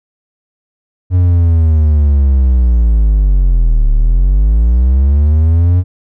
triangle linear two-way sweep, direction down then up, 91.4 to 35.73 to 91.4 Hz, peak -4 dBFS, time 1.1-5.84 s, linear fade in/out 50 ms, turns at 3.91 s, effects none

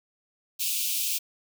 white high-pass noise, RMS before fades -28 dBFS, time 0.59-1.19 s, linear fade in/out 20 ms, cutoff 2400 Hz, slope 96 dB/octave, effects none

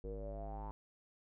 square tone with low-pass filter sweep, 51.91 Hz, G#1, in tune, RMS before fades -44 dBFS, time 0.04-0.71 s, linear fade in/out 0 ms, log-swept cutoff 440 to 950 Hz, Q 9.3, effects none

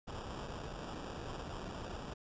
pink noise with sample-and-hold, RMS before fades -44 dBFS, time 0.07-2.14 s, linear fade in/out 10 ms, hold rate 2100 Hz, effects resampled to 16000 Hz

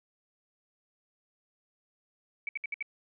sine tone bursts, 2280 Hz, C#7, 48 cents sharp, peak -31 dBFS, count 5, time 2.47-2.826 s, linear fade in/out 2 ms, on 20 ms, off 64 ms, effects none

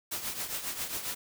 white noise with tremolo, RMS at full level -33 dBFS, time 0.11-1.15 s, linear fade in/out 10 ms, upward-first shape triangle, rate 7.4 Hz, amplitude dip 70%, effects none

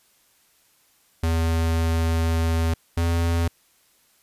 square tone pair in turn, 82.1 / 84.26 Hz, E2 / E2, -6 / +38 cents, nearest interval unison, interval 44 cents, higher second, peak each -20 dBFS, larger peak neither, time 1.23-2.74 / 2.97-3.48 s, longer first, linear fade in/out 5 ms, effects white hiss -61 dBFS RMS until 4.22 s + resampled to 32000 Hz

